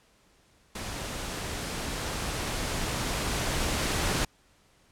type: noise with level ramp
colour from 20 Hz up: pink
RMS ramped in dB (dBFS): -36 to -27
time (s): 0.75-4.25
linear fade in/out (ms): 5
effects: pink hiss -63 dBFS RMS until 4.91 s + low-pass 10000 Hz 12 dB/octave